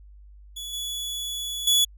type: tone with level steps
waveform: sawtooth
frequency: 3408 Hz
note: G#7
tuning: 44 cents sharp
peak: -30 / -26 / -14 dBFS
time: 0.56-1.85 s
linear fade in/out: 10 ms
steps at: 0.73 / 1.67 s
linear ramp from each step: 5 ms
effects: added 50 Hz sine -45 dBFS peak until 1.97 s